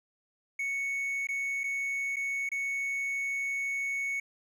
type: tone with dropouts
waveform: triangle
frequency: 2217 Hz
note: C#7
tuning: in tune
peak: -28 dBFS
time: 0.59-4.2 s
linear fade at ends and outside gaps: 5 ms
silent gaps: 1.271-1.287 / 1.635-1.639 / 2.16-2.166 / 2.491-2.516 s
effects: none